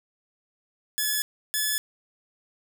5% pulse tone pair in turn, 1711 / 1719.7 Hz, A6 / A6, -49 / -40 cents, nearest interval unison, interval 9 cents, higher second, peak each -13 dBFS, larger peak neither, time 0.98-1.22 / 1.54-1.78 s, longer neither, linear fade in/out 0 ms, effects 9-bit

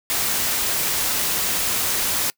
white noise, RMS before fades -22 dBFS, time 0.1-2.3 s, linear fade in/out 0 ms, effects noise-tail reverb RT60 0.1 s tail -24 dB re dry

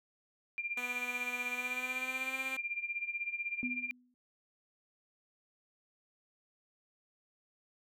sine tone with tremolo, 2387 Hz, D7, 28 cents sharp, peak -32 dBFS, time 0.58-3.91 s, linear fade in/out 0 ms, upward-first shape sine, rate 16 Hz, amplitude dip 80%
5% pulse tone with pitch glide, 246.9 to 263.1 Hz, B3 to C4, 0 to +10 cents, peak -30 dBFS, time 0.77-2.57 s, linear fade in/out 5 ms, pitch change +110 cents, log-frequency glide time 1.52-2.39 s
sine tone with exponential decay, 248 Hz, B3, 7 cents sharp, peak -33 dBFS, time 3.63-4.14 s, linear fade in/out 0 ms, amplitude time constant 110 ms
effects none

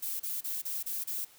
violet noise bursts, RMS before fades -35 dBFS, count 6, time 0.02-1.25 s, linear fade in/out 10 ms, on 180 ms, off 30 ms, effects white hiss -58 dBFS RMS until 1.38 s

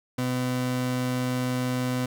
30% pulse tone pair together, 126.3 / 252.6 Hz, B2 / B3, +39 / +39 cents, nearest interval octave, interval 1200 cents, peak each -25 / -28 dBFS, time 0.18-2.06 s, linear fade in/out 5 ms, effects none

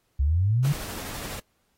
sine exponential sweep, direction up, 65.41 to 151.1 Hz, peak -19 dBFS, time 0.19-0.73 s, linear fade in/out 10 ms
pink noise with tremolo, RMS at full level -35 dBFS, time 0.64-1.4 s, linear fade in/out 10 ms, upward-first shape sine, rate 12 Hz, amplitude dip 25%
effects pink hiss -71 dBFS RMS until 1.77 s + AAC 48 kbps

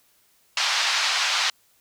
white band-pass noise, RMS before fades -23 dBFS, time 0.57-1.5 s, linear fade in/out 2 ms, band 800 to 5200 Hz, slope 24 dB/octave, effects white hiss -62 dBFS RMS until 1.8 s

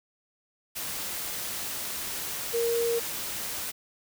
sine tone in noise, 466.5 Hz, A#4, 1 cent sharp, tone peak -24 dBFS, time 2.53-3 s, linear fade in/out 20 ms, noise white, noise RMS -34 dBFS, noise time 0.75-3.72 s, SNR +7 dB, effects none

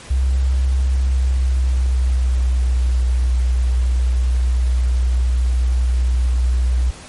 sine tone with pitch glide, 65.41 to 61.92 Hz, C2 to B1, 0 to +5 cents, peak -13 dBFS, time 0.1-6.91 s, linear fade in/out 10 ms, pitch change -95 cents, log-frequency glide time 0.75-3.03 s, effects pink hiss -38 dBFS RMS until 7.08 s + MP3 48 kbps

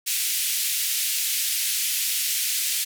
white band-pass noise, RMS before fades -25 dBFS, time 0.06-2.85 s, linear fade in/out 20 ms, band 2200 to 15000 Hz, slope 24 dB/octave, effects none

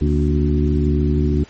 harmonic tone with a mistuned harmonic, 73.42 Hz, D2, in tune, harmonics 1 / 2 / 3 / 4 / 5, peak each -17 / -20 / -22 / -23 / -24 dBFS, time 0.01-1.44 s, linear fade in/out 5 ms, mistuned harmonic 3, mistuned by +90 cents, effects pink hiss -45 dBFS RMS until 1.49 s + MP3 32 kbps

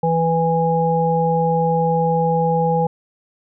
harmonic tone, 164.81 Hz, E3, in tune, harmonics 1 / 3 / 5, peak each -19 / -19 / -19 dBFS, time 0.03-2.87 s, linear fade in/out 5 ms, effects none

